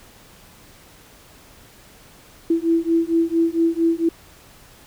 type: beating tone pair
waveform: sine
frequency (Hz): 329.6 / 334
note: E4 / E4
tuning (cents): 0 / +23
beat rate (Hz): 4.4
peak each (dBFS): -19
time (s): 2.5-4.09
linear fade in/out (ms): 5
effects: pink hiss -48 dBFS RMS until 4.86 s